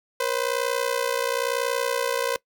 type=ring-modulated tone; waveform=sawtooth; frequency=509 Hz; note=C5; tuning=48 cents flat; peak=-16 dBFS; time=0.2-2.36 s; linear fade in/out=0 ms; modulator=30.5 Hz; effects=noise-tail reverb RT60 0.1 s tail -22 dB re dry